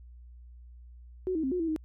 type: tone with pitch steps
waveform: sine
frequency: 370.4 / 318.1 / 264.6 / 361.1 / 327.8 / 313.2 Hz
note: F#4 / D#4 / C4 / F#4 / E4 / D#4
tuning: +2 / +38 / +20 / -42 / -10 / +11 cents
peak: -27 dBFS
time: 1.27-1.762 s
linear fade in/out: 0 ms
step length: 82 ms
effects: added 60 Hz sine -47 dBFS peak until 1.84 s